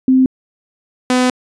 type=tone pair in turn; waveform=sine / sawtooth; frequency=260 / 252 Hz; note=C4 / B3; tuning=-11 / +35 cents; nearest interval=minor second; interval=54 cents; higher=first; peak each=-7 dBFS; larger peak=neither; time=0.08-0.26 / 1.1-1.3 s; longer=second; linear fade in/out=2 ms; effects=resampled to 22050 Hz